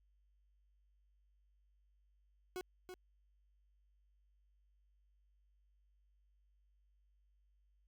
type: tone with echo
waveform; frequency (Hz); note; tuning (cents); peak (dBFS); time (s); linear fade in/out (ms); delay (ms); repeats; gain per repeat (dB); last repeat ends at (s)
40% pulse; 366.6; F#4; -16; -40; 2.56-2.61; 0; 330; 1; -7; 2.94
effects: added 50 Hz sine -70 dBFS peak until 7.87 s